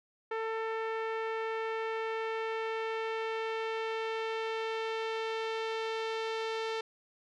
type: tone with low-pass filter sweep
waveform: sawtooth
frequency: 446.4 Hz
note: A4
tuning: 25 cents sharp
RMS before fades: -35 dBFS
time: 0.31-6.81 s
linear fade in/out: 5 ms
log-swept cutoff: 1900 to 4000 Hz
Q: 1.3
effects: none